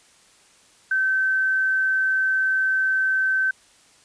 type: tone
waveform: sine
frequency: 1541 Hz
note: G6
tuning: 30 cents flat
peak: -18 dBFS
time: 0.91-3.51 s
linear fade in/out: 5 ms
effects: white hiss -55 dBFS RMS until 4.04 s + resampled to 22050 Hz